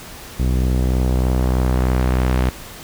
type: tone with low-pass filter sweep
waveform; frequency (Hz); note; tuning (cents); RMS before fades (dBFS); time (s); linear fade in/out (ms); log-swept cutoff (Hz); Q
sawtooth; 63.2; B1; +41; -17; 0.39-2.5; 10; 310 to 3500; 0.71
effects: pink hiss -36 dBFS RMS until 2.83 s

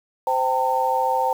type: tone cluster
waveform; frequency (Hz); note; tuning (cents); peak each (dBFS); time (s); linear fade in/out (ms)
sine; 518 / 781 / 907; C5 / G5 / A#5; -17 / -7 / -48; -24 / -23 / -21; 0.27-1.33; 2
effects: 7-bit

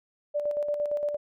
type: tone with tremolo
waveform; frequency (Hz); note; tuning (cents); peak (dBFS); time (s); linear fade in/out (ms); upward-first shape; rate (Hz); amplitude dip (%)
sine; 587.3; D5; 0; -24; 0.34-1.17; 20; square; 8.7; 45
effects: none

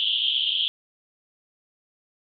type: band-pass noise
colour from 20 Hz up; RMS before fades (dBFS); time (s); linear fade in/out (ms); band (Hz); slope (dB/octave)
white; -24; 0-0.68; 0; 3000 to 3400; 96
effects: none

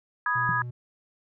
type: chord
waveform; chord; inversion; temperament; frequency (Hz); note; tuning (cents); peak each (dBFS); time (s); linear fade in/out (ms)
sine; G# minor; first; equal; 987.8 / 1244.5 / 1661.2; B5 / D#6 / G#6; 0 / 0 / 0; -29 / -28 / -26; 0.26-0.62; 2
type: tone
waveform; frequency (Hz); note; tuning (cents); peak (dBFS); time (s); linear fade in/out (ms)
triangle; 121.9; B2; -22; -31; 0.35-0.71; 10
type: tone with exponential decay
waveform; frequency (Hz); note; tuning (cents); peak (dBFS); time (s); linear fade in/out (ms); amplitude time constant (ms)
sine; 164.81; E3; 0; -25; 0.49-0.58; 0; 19
effects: none

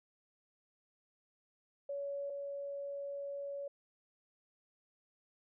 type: tone pair in turn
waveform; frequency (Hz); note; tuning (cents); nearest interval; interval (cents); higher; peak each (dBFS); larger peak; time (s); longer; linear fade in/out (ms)
sine; 563 / 563; C#5 / C#5; +27 / +27; unison; 0; neither; -37 / -39; first; 1.89-2.3 / 2.3-3.68; second; 5
effects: none

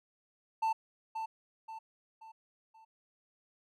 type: tone with echo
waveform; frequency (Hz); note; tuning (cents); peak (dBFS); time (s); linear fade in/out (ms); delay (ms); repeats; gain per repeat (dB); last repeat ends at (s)
triangle; 889; A5; +18; -26; 0.62-0.73; 10; 530; 4; -7; 2.85
effects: none

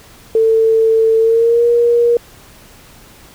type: tone with pitch glide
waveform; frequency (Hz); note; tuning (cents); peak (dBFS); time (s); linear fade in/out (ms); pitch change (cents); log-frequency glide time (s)
sine; 447 to 473.6; A4 to A#4; +27 to +27; -8; 0.35-2.17; 2; +100; 1.19-1.64
effects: pink hiss -42 dBFS RMS until 3.34 s

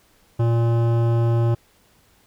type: tone with hard clipping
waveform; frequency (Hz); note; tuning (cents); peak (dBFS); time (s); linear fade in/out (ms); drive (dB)
sine; 116.54; A#2; 0; -18; 0.39-1.55; 10; 15
effects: pink hiss -58 dBFS RMS until 2.26 s

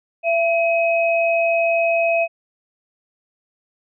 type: tone pair together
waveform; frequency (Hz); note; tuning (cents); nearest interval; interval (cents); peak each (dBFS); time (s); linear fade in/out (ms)
sine; 671 / 2538; E5 / D#7; +31 / +34; octave + major seventh; 2303; -16 / -21; 0.23-2.28; 50
effects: none

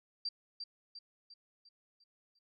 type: tone with echo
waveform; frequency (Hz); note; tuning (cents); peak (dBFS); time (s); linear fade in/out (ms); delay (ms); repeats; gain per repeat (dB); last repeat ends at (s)
sine; 4699; D8; 0; -34; 0.25-0.29; 5; 350; 6; -6; 2.39
effects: none

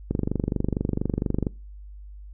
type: click train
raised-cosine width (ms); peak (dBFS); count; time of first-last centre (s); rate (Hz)
3; -11; 34; 0.11-1.468; 24.3
effects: noise-tail reverb RT60 0.3 s tail -23 dB re dry + added 50 Hz sine -39 dBFS peak until 2.33 s

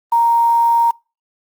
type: tone with quantisation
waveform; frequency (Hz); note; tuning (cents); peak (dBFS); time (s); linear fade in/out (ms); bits
sine; 932.3; A#5; 0; -10; 0.12-0.91; 5; 6
effects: noise-tail reverb RT60 0.3 s tail -26 dB re dry + Opus 32 kbps

